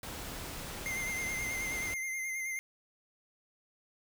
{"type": "noise", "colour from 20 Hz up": "pink", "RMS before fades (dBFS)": -42, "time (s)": [0.03, 1.94], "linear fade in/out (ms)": 2}
{"type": "tone with vibrato", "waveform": "square", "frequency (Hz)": 2093, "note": "C7", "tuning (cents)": 0, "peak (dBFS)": -35, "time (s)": [0.86, 2.59], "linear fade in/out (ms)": 0, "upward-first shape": "sine", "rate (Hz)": 9.4, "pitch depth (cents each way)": 31}
{"effects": []}